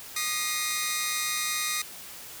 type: tone cluster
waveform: 10% pulse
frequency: 1233 / 1912 / 2115 Hz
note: D#6 / A#6 / C7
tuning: -16 / +43 / +18 cents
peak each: -23 dBFS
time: 0.16-1.82 s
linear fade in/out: 5 ms
effects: white hiss -43 dBFS RMS until 2.4 s